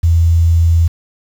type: tone with quantisation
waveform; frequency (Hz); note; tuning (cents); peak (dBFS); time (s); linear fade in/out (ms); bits
sine; 83.5; E2; +23; -7; 0.03-0.88; 10; 6
effects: none